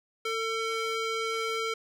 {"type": "tone with band-pass filter", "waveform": "square", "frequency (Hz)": 449.2, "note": "A4", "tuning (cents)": 36, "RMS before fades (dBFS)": -31, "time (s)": [0.25, 1.74], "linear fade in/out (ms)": 5, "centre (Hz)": 2200, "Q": 0.66, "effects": []}